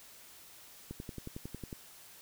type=click train; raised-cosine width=3 ms; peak=-28 dBFS; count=10; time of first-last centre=0.91-1.728 s; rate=11 Hz; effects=white hiss -55 dBFS RMS until 2.21 s